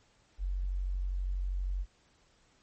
sine tone, 46.25 Hz, F#1, in tune, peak -30 dBFS, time 0.38-1.86 s, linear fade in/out 50 ms, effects pink hiss -67 dBFS RMS until 2.62 s + MP3 32 kbps

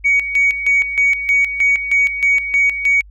sine tone with tremolo, 2247 Hz, C#7, 23 cents sharp, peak -9 dBFS, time 0.04-3.02 s, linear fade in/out 20 ms, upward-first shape square, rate 3.2 Hz, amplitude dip 70%, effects tanh soft clip ceiling -6 dBFS + added 50 Hz sine -38 dBFS peak until 3.1 s

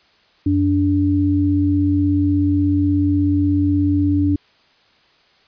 sine tone pair together, 91.17 / 290 Hz, F#2 / D4, -25 / -22 cents, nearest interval octave + minor sixth, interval 2003 cents, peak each -18 / -15 dBFS, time 0.46-4.36 s, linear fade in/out 5 ms, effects white hiss -55 dBFS RMS until 5.47 s + resampled to 11025 Hz

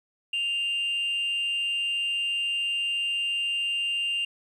sine tone with frequency modulation, 2794 Hz, F7, in tune, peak -23 dBFS, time 0.33-4.25 s, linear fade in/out 5 ms, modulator 265 Hz, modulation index 0.23, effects tanh soft clip ceiling -23 dBFS + 10-bit

